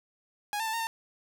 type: tone with pitch steps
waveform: sawtooth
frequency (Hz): 828 / 895 / 883 / 919 / 903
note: G#5 / A5 / A5 / A#5 / A5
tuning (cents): -5 / +29 / +6 / -25 / +45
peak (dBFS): -26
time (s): 0.53-0.87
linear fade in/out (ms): 0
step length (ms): 68
effects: none